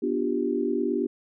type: chord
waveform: sine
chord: G dominant seventh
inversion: first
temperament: just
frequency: 245 / 294 / 352.8 / 392 Hz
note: B3 / D4 / F4 / G4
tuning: -14 / +2 / +18 / 0 cents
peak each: -29 / -29 / -29 / -28 dBFS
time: 0.02-1.07 s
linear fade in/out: 10 ms
effects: none